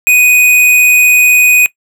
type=tone; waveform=square; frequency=2489 Hz; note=D#7; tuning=in tune; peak=-5 dBFS; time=0.07-1.66 s; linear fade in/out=0 ms; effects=noise-tail reverb RT60 0.1 s tail -20 dB re dry